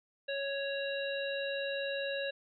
harmonic tone, 554.4 Hz, C#5, in tune, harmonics 1 / 3 / 5 / 7, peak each -35 / -40 / -42 / -43 dBFS, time 0.28-2.31 s, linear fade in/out 10 ms, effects none

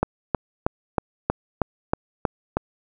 click train, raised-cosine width 1 ms, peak -5 dBFS, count 9, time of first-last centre 0.03-2.57 s, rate 3.15 Hz, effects none

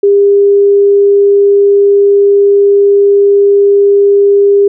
sine tone, 402.1 Hz, G4, 44 cents sharp, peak -3 dBFS, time 0.03-4.68 s, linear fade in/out 5 ms, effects none

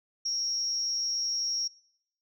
sine tone with amplitude modulation, 5588 Hz, F8, in tune, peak -24 dBFS, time 0.25-1.68 s, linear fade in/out 10 ms, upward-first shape sine, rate 269 Hz, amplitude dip 65%, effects noise-tail reverb RT60 0.8 s tail -25 dB re dry + tanh soft clip ceiling -20 dBFS

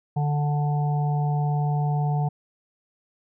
harmonic tone, 146.83 Hz, D3, in tune, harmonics 1 / 3 / 5 / 6, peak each -21 / -38 / -31 / -36 dBFS, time 0.16-2.29 s, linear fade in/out 10 ms, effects none

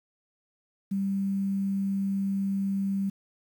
sine tone with quantisation, 196 Hz, G3, in tune, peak -25 dBFS, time 0.91-3.1 s, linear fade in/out 10 ms, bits 9, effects none

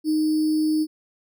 sine tone with sample-and-hold, 309.7 Hz, D#4, 8 cents flat, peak -18 dBFS, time 0.04-0.87 s, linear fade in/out 50 ms, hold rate 4900 Hz, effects none

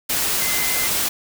sine tone in noise, 2062 Hz, C7, 26 cents flat, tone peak -27 dBFS, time 0.41-0.88 s, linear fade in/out 10 ms, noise white, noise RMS -21 dBFS, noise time 0.09-1.09 s, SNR -9 dB, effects none

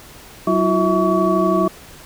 sine tone cluster, 188.7 / 327.7 / 360 / 649 / 1130 Hz, F#3 / E4 / F#4 / E5 / C#6, +34 / -10 / -47 / -27 / +33 cents, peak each -20 dBFS, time 0.47-1.68 s, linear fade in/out 5 ms, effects pink hiss -41 dBFS RMS until 2.05 s

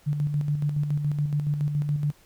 sine tone with tremolo, 147 Hz, D3, 2 cents sharp, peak -21 dBFS, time 0.06-2.12 s, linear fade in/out 20 ms, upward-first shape square, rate 7.1 Hz, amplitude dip 45%, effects pink hiss -58 dBFS RMS until 2.25 s

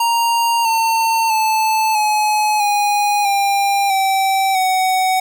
square tone with pitch steps, 932.3 / 903.7 / 875.9 / 849 / 822.9 / 797.7 / 773.2 / 749.4 Hz, A#5 / A5 / A5 / G#5 / G#5 / G5 / G5 / F#5, 0 / +46 / -8 / +38 / -16 / +30 / -24 / +22 cents, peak -14 dBFS, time 0-5.2 s, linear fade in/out 5 ms, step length 650 ms, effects 8-bit

